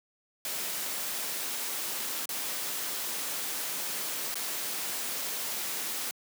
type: noise with dropouts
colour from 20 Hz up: white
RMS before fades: -34 dBFS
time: 0.45-6.11 s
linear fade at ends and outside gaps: 1 ms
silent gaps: 2.256-2.291 / 4.343-4.355 s
effects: high-pass 200 Hz 12 dB/octave